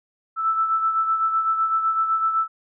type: beating tone pair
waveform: sine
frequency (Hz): 1318.5 / 1326.4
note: E6 / E6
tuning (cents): 0 / +10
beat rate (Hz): 7.9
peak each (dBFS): -19 / -28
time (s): 0.36-2.48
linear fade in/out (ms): 50
effects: none